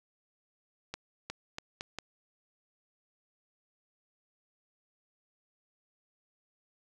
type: accelerating click train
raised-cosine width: 0.2 ms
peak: -20 dBFS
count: 5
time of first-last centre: 0.94-1.987 s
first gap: 360 ms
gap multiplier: 0.79
effects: none